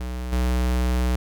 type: tone with level steps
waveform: square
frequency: 62 Hz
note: B1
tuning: 7 cents sharp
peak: -28 / -20 dBFS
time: 0-1.16 s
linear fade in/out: 5 ms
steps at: 0.32 s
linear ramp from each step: 10 ms
effects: none